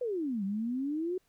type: exponential two-way sweep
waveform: sine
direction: down then up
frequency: 516 to 190.3 to 375.9 Hz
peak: -30 dBFS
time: 0.01-1.18 s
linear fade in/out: 5 ms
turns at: 0.44 s
effects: pink hiss -72 dBFS RMS until 1.28 s